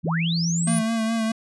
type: tone with pitch glide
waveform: sine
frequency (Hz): 164.81 to 167.79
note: E3 to E3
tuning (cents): 0 to +31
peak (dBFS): -21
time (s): 0.03-0.83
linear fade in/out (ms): 50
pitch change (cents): +31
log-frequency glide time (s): 0.13-0.3
type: linear sweep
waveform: sine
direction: up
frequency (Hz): 69.3 to 10020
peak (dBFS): -26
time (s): 0.04-0.79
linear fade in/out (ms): 5
type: tone with vibrato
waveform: square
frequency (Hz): 224.8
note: A3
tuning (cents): +37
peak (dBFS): -22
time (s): 0.67-1.32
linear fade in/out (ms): 5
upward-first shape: sine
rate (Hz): 4.8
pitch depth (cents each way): 33
effects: resampled to 24000 Hz